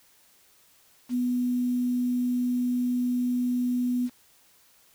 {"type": "tone with quantisation", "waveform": "sine", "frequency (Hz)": 246.9, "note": "B3", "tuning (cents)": 0, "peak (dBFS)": -23, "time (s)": [1.09, 4.1], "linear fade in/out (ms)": 50, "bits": 8, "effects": ["white hiss -60 dBFS RMS until 4.94 s"]}